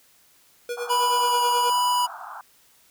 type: tone with tremolo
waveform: square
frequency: 481.9 Hz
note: B4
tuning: 43 cents flat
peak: -26 dBFS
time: 0.69-1.7 s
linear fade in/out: 2 ms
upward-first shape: triangle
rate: 9.4 Hz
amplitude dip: 85%
type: band-pass noise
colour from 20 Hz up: pink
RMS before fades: -38 dBFS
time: 0.77-2.41 s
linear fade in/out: 2 ms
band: 700 to 1500 Hz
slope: 96 dB/octave
type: tone with vibrato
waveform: square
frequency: 980 Hz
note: B5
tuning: 14 cents flat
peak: -20 dBFS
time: 0.89-2.07 s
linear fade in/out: 20 ms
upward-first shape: sine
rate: 1.3 Hz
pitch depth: 9 cents each way
effects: white hiss -58 dBFS RMS until 2.9 s